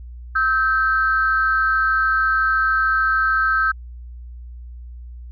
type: tone pair together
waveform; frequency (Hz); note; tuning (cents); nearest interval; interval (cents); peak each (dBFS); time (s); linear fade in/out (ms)
sine; 1294.6 / 1561; E6 / G6; -32 / -8; minor third; 324; -18 / -17; 0.35-3.72; 10
effects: tanh soft clip ceiling -7 dBFS + added 60 Hz sine -33 dBFS peak until 5.31 s